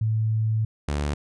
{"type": "tone pair in turn", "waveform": ["sine", "sawtooth"], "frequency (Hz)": [110, 72.99], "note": ["A2", "D2"], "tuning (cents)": [0, -10], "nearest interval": "perfect fifth", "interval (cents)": 710, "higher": "first", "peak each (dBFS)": -20, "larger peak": "neither", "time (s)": [[0.01, 0.65], [0.88, 1.14]], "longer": "first", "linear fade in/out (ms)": 5, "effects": ["resampled to 22050 Hz"]}